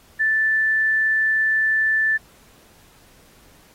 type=tone; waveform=sine; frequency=1760 Hz; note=A6; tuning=in tune; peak=-16 dBFS; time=0.19-2.18 s; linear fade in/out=20 ms; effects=pink hiss -53 dBFS RMS until 3.74 s + AAC 48 kbps